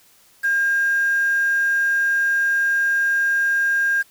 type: tone with quantisation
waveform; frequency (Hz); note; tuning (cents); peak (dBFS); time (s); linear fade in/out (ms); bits
sine; 1610; G6; +46; -16; 0.43-4.03; 20; 6
effects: white hiss -54 dBFS RMS until 4.1 s